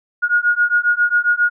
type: beating tone pair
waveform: sine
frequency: 1435 / 1442.4 Hz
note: F6 / F#6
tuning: +47 / -45 cents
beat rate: 7.4 Hz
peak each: -16 dBFS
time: 0.22-1.5 s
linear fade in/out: 20 ms
effects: none